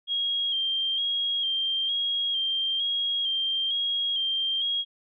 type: tone with vibrato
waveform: sine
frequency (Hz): 3228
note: G#7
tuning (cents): -50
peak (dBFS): -24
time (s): 0.07-4.85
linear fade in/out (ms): 50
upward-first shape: square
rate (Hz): 1.1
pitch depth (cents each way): 30
effects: none